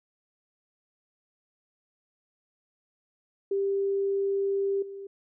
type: tone with level steps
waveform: sine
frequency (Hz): 394.7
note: G4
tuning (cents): +12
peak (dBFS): -24 / -37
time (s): 3.51-5.07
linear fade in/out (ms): 5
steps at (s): 4.82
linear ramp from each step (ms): 5
effects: none